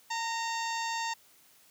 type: harmonic tone with a mistuned harmonic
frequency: 913 Hz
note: A#5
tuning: 36 cents flat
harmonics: 1 / 2 / 3 / 4 / 5 / 6 / 7 / 8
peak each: -33 / -38 / -42 / -44 / -43 / -46 / -45 / -45 dBFS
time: 0.1-1.14 s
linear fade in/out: 10 ms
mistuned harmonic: 2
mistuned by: +29 cents
effects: white hiss -61 dBFS RMS until 1.7 s + high-pass 80 Hz 12 dB/octave